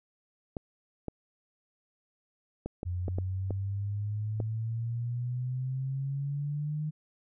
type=clicks; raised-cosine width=2 ms; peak=-21 dBFS; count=8; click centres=0.568 / 1.083 / 2.66 / 2.831 / 3.082 / 3.185 / 3.507 / 4.402 s
type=exponential sweep; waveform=sine; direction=up; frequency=88 to 154 Hz; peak=-30 dBFS; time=2.85-6.91 s; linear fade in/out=20 ms
effects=none